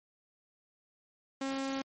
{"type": "tone", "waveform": "sawtooth", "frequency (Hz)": 270, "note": "C#4", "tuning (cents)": -45, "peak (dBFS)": -29, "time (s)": [1.41, 1.82], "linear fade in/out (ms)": 5, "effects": ["MP3 32 kbps"]}